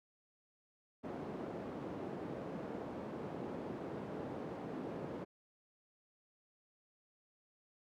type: band-pass noise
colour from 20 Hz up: white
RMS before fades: -44 dBFS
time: 1.03-5.25 s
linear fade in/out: 20 ms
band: 150 to 450 Hz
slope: 12 dB/octave
effects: none